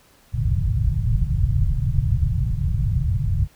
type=low-pass noise; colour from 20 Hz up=white; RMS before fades=-20 dBFS; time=0.32-3.48 s; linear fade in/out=50 ms; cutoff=140 Hz; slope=48 dB/octave; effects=pink hiss -55 dBFS RMS until 3.55 s